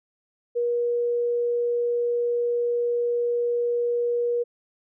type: tone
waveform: sine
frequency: 478.3 Hz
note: A#4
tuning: 44 cents sharp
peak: -21 dBFS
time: 0.55-4.44 s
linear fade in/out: 20 ms
effects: none